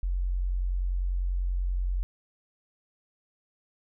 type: tone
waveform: sine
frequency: 45.17 Hz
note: F#1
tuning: 41 cents flat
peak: -25 dBFS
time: 0.03-2.03 s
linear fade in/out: 0 ms
effects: none